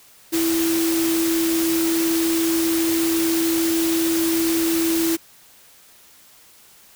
sine tone in noise, 329.9 Hz, E4, 1 cent sharp, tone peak -18 dBFS, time 0.32-5.17 s, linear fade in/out 20 ms, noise white, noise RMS -26 dBFS, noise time 0.32-5.17 s, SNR +5 dB, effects white hiss -50 dBFS RMS until 6.95 s

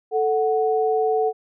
sine tone pair together, 440 / 740 Hz, A4 / F#5, 0 / 0 cents, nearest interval major sixth, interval 900 cents, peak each -19 / -22 dBFS, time 0.11-1.33 s, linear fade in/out 50 ms, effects none

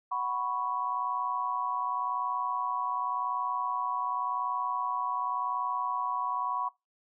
sine chord, F# suspended fourth, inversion none, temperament equal, 740 / 987.8 / 1108.7 Hz, F#5 / B5 / C#6, 0 / 0 / 0 cents, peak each -38 / -32 / -32 dBFS, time 0.11-6.69 s, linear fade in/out 10 ms, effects noise-tail reverb RT60 0.2 s tail -21 dB re dry

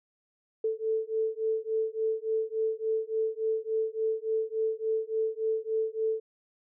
sine beating tone pair, 440 / 443.5 Hz, A4 / A4, 0 / +14 cents, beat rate 3.5 Hz, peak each -30 dBFS, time 0.64-6.2 s, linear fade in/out 5 ms, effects none

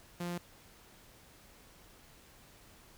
sawtooth tone, 174.6 Hz, F3, in tune, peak -32 dBFS, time 0.2-0.38 s, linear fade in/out 5 ms, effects pink hiss -59 dBFS RMS until 2.97 s

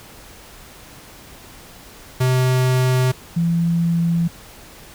square / sine tone pair in turn, 128.2 / 168.86 Hz, C3 / E3, -35 / +42 cents, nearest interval perfect fourth, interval 477 cents, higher second, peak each -15 dBFS, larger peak neither, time 2.2-3.12 / 3.36-4.28 s, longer neither, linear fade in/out 10 ms, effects pink hiss -42 dBFS RMS until 4.94 s

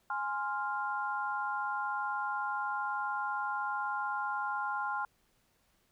sine chord, F minor, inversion first, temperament equal, 830.6 / 1046.5 / 1396.9 Hz, Ab5 / C6 / F6, 0 / 0 / 0 cents, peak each -36 / -37 / -36 dBFS, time 0.1-5.05 s, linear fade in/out 2 ms, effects pink hiss -72 dBFS RMS until 5.91 s

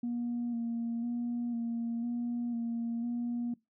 sine tone with vibrato, 235.9 Hz, A#3, 21 cents sharp, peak -30 dBFS, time 0.03-3.54 s, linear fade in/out 5 ms, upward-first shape square, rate 1 Hz, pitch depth 23 cents each way, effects noise-tail reverb RT60 0.2 s tail -22 dB re dry + tanh soft clip ceiling -28 dBFS

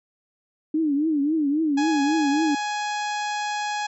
sine tone with vibrato, 300 Hz, D4, 37 cents sharp, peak -19 dBFS, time 0.74-2.55 s, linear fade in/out 5 ms, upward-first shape triangle, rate 3.7 Hz, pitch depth 160 cents each way
harmonic tone, 835 Hz, G#5, 9 cents sharp, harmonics 1 / 2 / 3 / 4 / 5 / 6 / 7 / 8 / 9, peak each -26 / -32 / -36 / -38 / -40 / -42 / -43 / -44 / -45 dBFS, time 1.77-3.87 s, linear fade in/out 10 ms
effects none

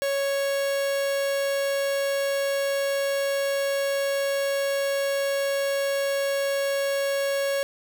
45% pulse tone, 554.4 Hz, C#5, in tune, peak -23 dBFS, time 0.02-7.63 s, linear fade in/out 0 ms, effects 10-bit

